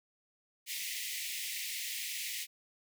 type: high-pass noise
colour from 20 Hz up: pink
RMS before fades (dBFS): -39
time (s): 0.66-2.47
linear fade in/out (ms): 50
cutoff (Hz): 1900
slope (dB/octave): 96
effects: none